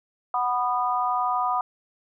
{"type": "chord", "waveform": "sine", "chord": "B major", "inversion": "second", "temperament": "equal with one note detuned", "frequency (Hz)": [740, 987.8, 1228.8], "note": ["F#5", "B5", "D#6"], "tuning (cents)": [0, 0, -22], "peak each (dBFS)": -26, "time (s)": [0.34, 1.61], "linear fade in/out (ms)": 2, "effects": []}